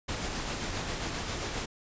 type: noise with tremolo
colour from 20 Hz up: pink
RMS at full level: -33 dBFS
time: 0.08-1.66 s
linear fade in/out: 10 ms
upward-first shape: sine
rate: 7.5 Hz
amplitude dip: 30%
effects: resampled to 16000 Hz